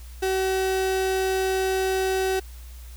35% pulse tone, 379.5 Hz, F#4, 44 cents sharp, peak -20 dBFS, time 0.22-2.4 s, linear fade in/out 10 ms, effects added 60 Hz sine -38 dBFS peak until 2.96 s + white hiss -51 dBFS RMS until 2.96 s

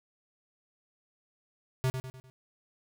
square tone with echo, 130 Hz, C3, 11 cents flat, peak -26 dBFS, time 1.84-1.9 s, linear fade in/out 0 ms, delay 100 ms, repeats 4, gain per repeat -7 dB, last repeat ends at 2.3 s, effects none

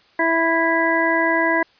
harmonic tone, 329.6 Hz, E4, in tune, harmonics 1 / 2 / 3 / 5 / 6, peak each -22 / -22 / -22 / -22 / -22 dBFS, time 0.19-1.63 s, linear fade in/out 5 ms, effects white hiss -55 dBFS RMS until 1.79 s + resampled to 11025 Hz

